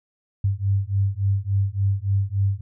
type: beating tone pair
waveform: sine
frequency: 97 / 100.5 Hz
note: G2 / G2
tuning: -18 / +44 cents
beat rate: 3.5 Hz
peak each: -22 dBFS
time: 0.44-2.61 s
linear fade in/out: 5 ms
effects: none